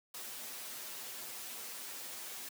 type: noise with comb filter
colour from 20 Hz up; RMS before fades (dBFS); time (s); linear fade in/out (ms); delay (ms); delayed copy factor
white; -45; 0.14-2.49; 5; 8; +0.65
effects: high-pass 200 Hz 12 dB/octave